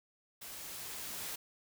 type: noise with level ramp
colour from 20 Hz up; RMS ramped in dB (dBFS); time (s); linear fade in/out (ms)
white; -47 to -41; 0.41-1.36; 10
effects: none